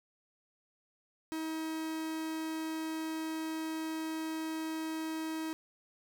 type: tone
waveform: 45% pulse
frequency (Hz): 318.5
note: D#4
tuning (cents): +41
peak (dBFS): -35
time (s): 1.32-5.53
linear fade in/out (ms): 0
effects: none